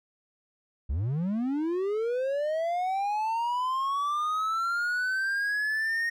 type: linear sweep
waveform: triangle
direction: up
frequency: 58.4 to 1864.7 Hz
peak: -24 dBFS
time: 0.89-6.1 s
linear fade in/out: 10 ms
effects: none